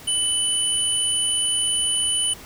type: tone pair together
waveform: sine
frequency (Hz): 2990 / 9493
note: F#7 / D9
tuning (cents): +17 / +18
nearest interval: octave + minor sixth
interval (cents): 2001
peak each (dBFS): -22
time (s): 0.07-2.34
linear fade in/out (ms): 10
effects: pink hiss -42 dBFS RMS until 2.45 s

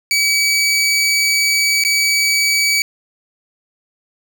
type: tone with dropouts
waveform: 20% pulse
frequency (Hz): 2282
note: C#7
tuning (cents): +50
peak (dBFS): -8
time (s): 0.11-2.82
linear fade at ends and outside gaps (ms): 1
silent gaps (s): 1.838-1.849
effects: none

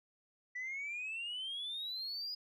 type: exponential sweep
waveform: sine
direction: up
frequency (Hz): 1958 to 4978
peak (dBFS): -37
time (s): 0.55-2.35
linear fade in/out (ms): 10
effects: tanh soft clip ceiling -36 dBFS

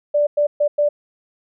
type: tone bursts at uneven times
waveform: sine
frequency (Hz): 587.3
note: D5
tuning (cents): 0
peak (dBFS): -13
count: 4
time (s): 0.14-0.27 / 0.37-0.47 / 0.6-0.68 / 0.78-0.89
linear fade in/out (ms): 10
effects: none

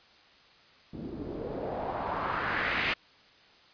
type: noise with low-pass filter sweep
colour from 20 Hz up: white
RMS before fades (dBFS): -33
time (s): 0.93-2.94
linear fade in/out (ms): 10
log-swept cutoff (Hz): 240 to 2600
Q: 2.3
effects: white hiss -58 dBFS RMS until 3.73 s + resampled to 11025 Hz

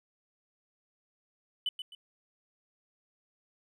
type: tone with echo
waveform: triangle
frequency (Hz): 2998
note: F#7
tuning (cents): +22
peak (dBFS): -25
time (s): 1.66-1.69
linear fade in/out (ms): 2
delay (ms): 130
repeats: 2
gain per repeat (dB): -10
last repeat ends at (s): 1.95
effects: tanh soft clip ceiling -25 dBFS

